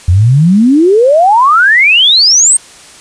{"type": "exponential sweep", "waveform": "sine", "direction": "up", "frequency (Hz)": [83.1, 8710], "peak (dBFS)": -3, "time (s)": [0.08, 2.57], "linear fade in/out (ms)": 5, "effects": ["white hiss -35 dBFS RMS until 3 s", "resampled to 22050 Hz"]}